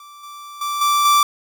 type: tone with level steps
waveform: 45% pulse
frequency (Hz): 1169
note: D6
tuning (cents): -8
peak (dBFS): -39 / -34 / -21 / -14 / -11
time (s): 0-1.23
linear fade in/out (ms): 2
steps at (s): 0.23 / 0.61 / 0.81 / 1.05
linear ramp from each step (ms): 5
effects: none